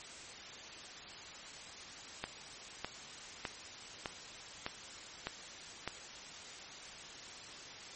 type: click train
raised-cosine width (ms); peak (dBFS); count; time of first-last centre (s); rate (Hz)
0.3; -20; 7; 2.24-5.876; 1.65
effects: white hiss -49 dBFS RMS until 7.95 s + MP3 32 kbps